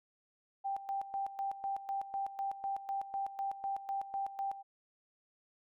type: tone with tremolo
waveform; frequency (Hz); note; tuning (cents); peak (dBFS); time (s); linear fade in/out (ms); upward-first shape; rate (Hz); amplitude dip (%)
sine; 787; G5; +7; -33; 0.64-4.63; 20; square; 4; 75
effects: none